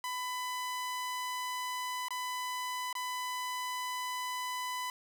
sawtooth tone with dropouts, 1000 Hz, B5, 21 cents sharp, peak -31 dBFS, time 0.04-4.9 s, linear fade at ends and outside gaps 1 ms, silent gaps 2.084-2.106 / 2.928-2.952 s, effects none

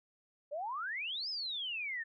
sine exponential two-way sweep, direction up then down, 554 to 5274 to 1760 Hz, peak -36 dBFS, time 0.51-2.04 s, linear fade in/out 20 ms, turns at 1.29 s, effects none

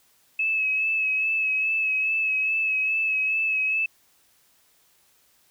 sine tone with vibrato, 2588 Hz, E7, 32 cents flat, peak -21 dBFS, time 0.39-3.86 s, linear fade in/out 5 ms, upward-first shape sine, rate 2.4 Hz, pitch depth 29 cents each way, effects white hiss -62 dBFS RMS until 5.5 s

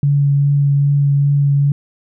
sine tone with vibrato, 141.9 Hz, C#3, 41 cents sharp, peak -10 dBFS, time 0.03-1.72 s, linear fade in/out 2 ms, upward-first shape triangle, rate 2.5 Hz, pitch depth 13 cents each way, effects none

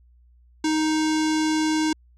square tone with low-pass filter, 311.9 Hz, D#4, 4 cents sharp, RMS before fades -22 dBFS, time 0.64-1.93 s, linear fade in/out 5 ms, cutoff 6600 Hz, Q 1.9, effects added 60 Hz sine -52 dBFS peak until 2.17 s

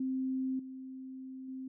sine tone with level steps, 261.6 Hz, C4, in tune, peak -31 / -42 / -39 dBFS, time 0-1.68 s, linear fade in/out 5 ms, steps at 0.59 / 1.48 s, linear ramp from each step 5 ms, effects none

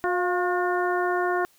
harmonic tone with a mistuned harmonic, 360 Hz, F#4, 47 cents flat, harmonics 1 / 2 / 3 / 4 / 5, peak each -25 / -27 / -30 / -30 / -34 dBFS, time 0.04-1.45 s, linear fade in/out 0 ms, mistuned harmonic 2, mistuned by -37 cents, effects white hiss -60 dBFS RMS until 1.58 s

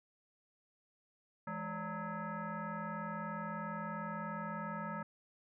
sine tone with frequency modulation, 541 Hz, C#5, 42 cents flat, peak -38 dBFS, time 1.47-5.03 s, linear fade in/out 5 ms, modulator 375 Hz, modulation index 2.8, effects none

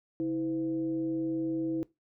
sine tone with frequency modulation, 324.5 Hz, E4, 27 cents flat, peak -28 dBFS, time 0.2-1.83 s, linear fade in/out 0 ms, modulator 185 Hz, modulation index 0.43, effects noise-tail reverb RT60 0.2 s tail -19 dB re dry

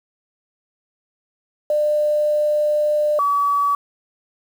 sine tone pair in turn, 599 / 1141.3 Hz, D5 / D6, +34 / -50 cents, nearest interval major seventh, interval 1116 cents, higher second, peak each -15 dBFS, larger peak neither, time 1.7-3.19 / 3.19-3.75 s, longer first, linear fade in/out 2 ms, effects 7-bit

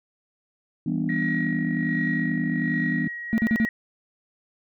sine chord, E minor seventh, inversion none, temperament just, 164.81 / 197.78 / 247.2 / 296.7 Hz, E3 / G3 / B3 / D4, 0 / +16 / +2 / +18 cents, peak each -27 / -29 / -26 / -29 dBFS, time 0.86-3.08 s, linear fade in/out 5 ms
sine tone with tremolo, 1900 Hz, A#6, 33 cents sharp, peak -25 dBFS, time 1.09-3.69 s, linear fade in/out 2 ms, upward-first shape sine, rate 1.3 Hz, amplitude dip 55%
sine tone bursts, 223.7 Hz, A3, 29 cents sharp, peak -16 dBFS, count 4, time 3.33-3.65 s, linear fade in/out 0 ms, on 50 ms, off 40 ms
effects tanh soft clip ceiling -14 dBFS

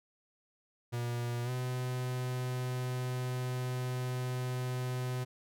45% pulse tone with pitch glide, 120 to 126.4 Hz, B2 to B2, -49 to +41 cents, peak -33 dBFS, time 0.92-5.25 s, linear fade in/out 20 ms, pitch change +90 cents, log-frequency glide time 1.44-1.5 s, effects none

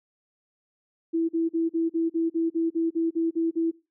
sine tone bursts, 329.6 Hz, E4, in tune, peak -21 dBFS, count 13, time 1.13-3.714 s, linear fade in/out 20 ms, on 160 ms, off 42 ms, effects noise-tail reverb RT60 0.3 s tail -21 dB re dry

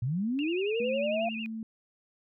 sine linear sweep, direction up, 110.6 to 698.5 Hz, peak -27 dBFS, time 0.02-1.29 s, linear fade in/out 5 ms
sine tone with vibrato, 2637 Hz, E7, in tune, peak -36 dBFS, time 0.39-1.46 s, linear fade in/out 0 ms, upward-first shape sine, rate 11 Hz, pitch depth 130 cents each way
sine tone, 222.6 Hz, A3, 20 cents sharp, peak -34 dBFS, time 0.8-1.63 s, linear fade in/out 2 ms
effects none

